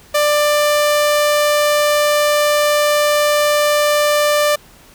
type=tone; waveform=sawtooth; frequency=592 Hz; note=D5; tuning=14 cents sharp; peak=-8 dBFS; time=0.14-4.56 s; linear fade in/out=10 ms; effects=pink hiss -45 dBFS RMS until 4.94 s